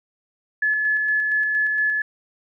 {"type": "tone with tremolo", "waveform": "sine", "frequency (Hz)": 1716, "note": "A6", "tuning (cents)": -44, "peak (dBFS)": -17, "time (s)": [0.62, 2.02], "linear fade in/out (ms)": 5, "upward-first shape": "square", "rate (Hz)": 4.3, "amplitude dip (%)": 25, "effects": []}